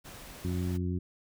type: noise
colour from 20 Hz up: pink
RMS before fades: -47 dBFS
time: 0.04-0.78 s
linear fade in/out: 20 ms
type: harmonic tone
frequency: 89.8 Hz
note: F2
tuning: 49 cents sharp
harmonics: 1 / 2 / 3 / 4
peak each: -31 / -34 / -38 / -40 dBFS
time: 0.44-0.99 s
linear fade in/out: 10 ms
effects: none